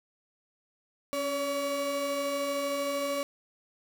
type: tone pair together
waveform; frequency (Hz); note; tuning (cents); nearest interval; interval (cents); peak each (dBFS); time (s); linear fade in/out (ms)
35% pulse; 277.2 / 567.4; C#4 / C#5; 0 / +40; octave; 1240; -35 / -28; 1.13-3.23; 0
effects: none